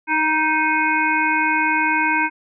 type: harmonic tone with a mistuned harmonic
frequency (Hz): 311.1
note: D#4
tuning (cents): 0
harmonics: 1 / 3 / 5 / 7 / 8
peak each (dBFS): -25 / -20 / -21 / -23 / -24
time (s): 0.07-2.3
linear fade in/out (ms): 50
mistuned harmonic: 3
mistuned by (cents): +16
effects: none